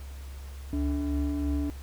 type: ring-modulated tone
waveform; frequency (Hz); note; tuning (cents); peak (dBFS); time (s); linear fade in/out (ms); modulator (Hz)
triangle; 180; F#3; -47; -21; 0.73-1.7; 0; 109
effects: added 68 Hz sine -38 dBFS peak until 1.82 s + pink hiss -52 dBFS RMS until 1.82 s